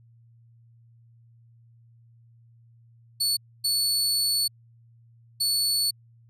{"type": "tone bursts at uneven times", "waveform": "sawtooth", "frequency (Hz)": 4435, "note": "C#8", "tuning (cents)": 0, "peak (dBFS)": -19, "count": 3, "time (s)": [[3.2, 3.37], [3.64, 4.48], [5.4, 5.91]], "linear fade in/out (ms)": 10, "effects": ["added 116 Hz sine -53 dBFS peak until 6.29 s", "resampled to 32000 Hz"]}